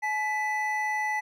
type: tone pair together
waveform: triangle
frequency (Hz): 854 / 1985.9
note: G#5 / B6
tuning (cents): +48 / +9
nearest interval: octave + minor third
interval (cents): 1461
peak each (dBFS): -27 / -27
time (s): 0.02-1.21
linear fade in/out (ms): 20
effects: none